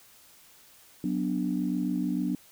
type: chord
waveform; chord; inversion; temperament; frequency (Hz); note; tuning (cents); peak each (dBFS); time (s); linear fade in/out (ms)
sine; B minor; second; equal; 185 / 246.9 / 293.7; F#3 / B3 / D4; 0 / 0 / 0; -30; 1.04-2.35; 2
effects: tanh soft clip ceiling -16 dBFS + white hiss -56 dBFS RMS until 2.51 s